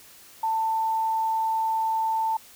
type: tone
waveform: sine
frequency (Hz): 890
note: A5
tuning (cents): +20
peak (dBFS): -22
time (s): 0.43-2.37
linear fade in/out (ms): 5
effects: white hiss -50 dBFS RMS until 2.55 s